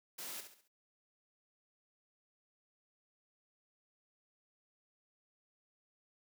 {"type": "noise with echo", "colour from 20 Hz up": "white", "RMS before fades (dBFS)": -45, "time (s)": [0.18, 0.41], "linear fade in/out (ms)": 10, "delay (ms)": 68, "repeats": 4, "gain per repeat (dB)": -8, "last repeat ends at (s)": 0.682, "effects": ["high-pass 150 Hz 12 dB/octave"]}